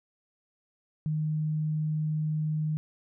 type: tone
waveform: sine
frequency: 154.3 Hz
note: D#3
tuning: 14 cents flat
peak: -26 dBFS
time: 1.06-2.77 s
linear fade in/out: 0 ms
effects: none